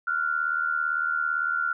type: tone pair together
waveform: sine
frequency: 1389.2 / 1467 Hz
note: F6 / F#6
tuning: -10 / -15 cents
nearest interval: minor second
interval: 95 cents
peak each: -25 / -28 dBFS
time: 0.07-1.73 s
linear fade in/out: 5 ms
effects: none